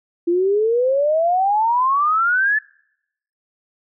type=exponential sweep; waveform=sine; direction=up; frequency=336.8 to 1760 Hz; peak=-14 dBFS; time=0.27-2.59 s; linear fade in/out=10 ms; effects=noise-tail reverb RT60 0.8 s tail -26 dB re dry